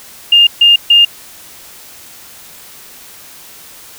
sine tone bursts, 2817 Hz, F7, 14 cents sharp, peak -3 dBFS, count 3, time 0.32-1.05 s, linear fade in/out 5 ms, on 150 ms, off 140 ms, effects white hiss -36 dBFS RMS until 3.98 s

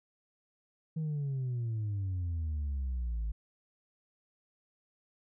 sine exponential sweep, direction down, 161.6 to 52.6 Hz, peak -29 dBFS, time 0.96-3.32 s, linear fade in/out 10 ms, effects tanh soft clip ceiling -30 dBFS

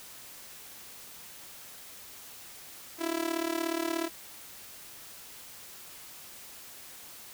sawtooth tone with amplitude modulation, 331.9 Hz, E4, 12 cents sharp, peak -22 dBFS, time 2.98-4.1 s, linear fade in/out 50 ms, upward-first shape sine, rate 36.8 Hz, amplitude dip 85%, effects white hiss -48 dBFS RMS until 7.33 s

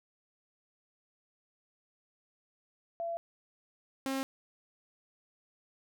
sine / sawtooth tone pair in turn, 676 / 268.3 Hz, E5 / C4, +43 / +44 cents, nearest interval octave + major third, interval 1599 cents, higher first, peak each -33 / -28 dBFS, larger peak second, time 3-3.17 / 4.06-4.23 s, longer neither, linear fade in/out 0 ms, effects none

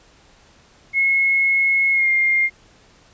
sine tone with pitch glide, 2174 to 2118 Hz, C#7 to C7, -34 to +21 cents, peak -14 dBFS, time 0.93-2.5 s, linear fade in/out 50 ms, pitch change -45 cents, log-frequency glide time 1.92-2.09 s, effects pink hiss -52 dBFS RMS until 3.13 s + resampled to 16000 Hz

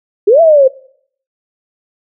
sine linear two-way sweep, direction up then down, 374 to 678 to 512 Hz, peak -3 dBFS, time 0.27-0.68 s, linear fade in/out 10 ms, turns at 0.41 s, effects noise-tail reverb RT60 0.6 s tail -21 dB re dry

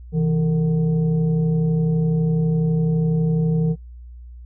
sine tone with frequency modulation, 162.5 Hz, E3, 24 cents flat, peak -16 dBFS, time 0.12-3.76 s, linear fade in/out 50 ms, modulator 293 Hz, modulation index 0.56, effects noise-tail reverb RT60 0.2 s tail -26 dB re dry + added 60 Hz sine -36 dBFS peak until 4.45 s

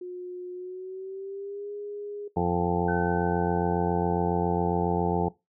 sine tone with pitch glide, 360 to 411.1 Hz, F#4 to G#4, -47 to -18 cents, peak -34 dBFS, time 0.01-2.28 s, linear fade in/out 5 ms, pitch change +229 cents, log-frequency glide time 0.53-1.72 s
harmonic tone, 87.31 Hz, F2, in tune, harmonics 1 / 2 / 3 / 4 / 5 / 6 / 8 / 9 / 10, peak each -33 / -28 / -38 / -31 / -29 / -38 / -35 / -31 / -33 dBFS, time 2.36-5.29 s, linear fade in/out 10 ms
sine tone with exponential decay, 1518 Hz, F#6, 44 cents sharp, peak -31 dBFS, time 2.88-5.18 s, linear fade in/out 5 ms, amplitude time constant 500 ms
effects noise-tail reverb RT60 0.2 s tail -19 dB re dry

